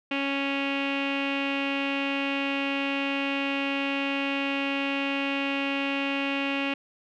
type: tone with low-pass filter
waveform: sawtooth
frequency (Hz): 277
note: C#4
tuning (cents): -1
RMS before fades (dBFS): -28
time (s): 0.11-6.74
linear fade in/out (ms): 5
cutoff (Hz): 2700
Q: 6.3
effects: none